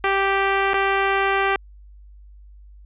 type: tone with dropouts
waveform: 10% pulse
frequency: 391.4 Hz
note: G4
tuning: 3 cents flat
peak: -9 dBFS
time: 0.04-1.56 s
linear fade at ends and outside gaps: 1 ms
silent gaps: 0.735-0.741 s
effects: added 50 Hz sine -42 dBFS peak until 2.85 s + resampled to 8000 Hz